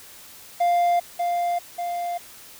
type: tone with echo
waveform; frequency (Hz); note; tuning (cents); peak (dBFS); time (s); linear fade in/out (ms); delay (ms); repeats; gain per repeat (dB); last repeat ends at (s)
triangle; 698.5; F5; 0; -15; 0.6-1; 10; 590; 2; -4; 2.18
effects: white hiss -45 dBFS RMS until 2.59 s